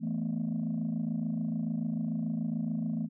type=chord; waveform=sine; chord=E suspended fourth; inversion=none; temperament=equal; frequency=164.81 / 220 / 246.9 Hz; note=E3 / A3 / B3; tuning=0 / 0 / 0 cents; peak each=-33 / -31 / -34 dBFS; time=0-3.09 s; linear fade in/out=50 ms; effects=tanh soft clip ceiling -25 dBFS